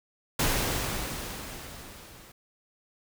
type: noise with level ramp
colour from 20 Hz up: pink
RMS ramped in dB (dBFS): -25 to -51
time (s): 0.39-2.32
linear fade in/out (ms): 5
effects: none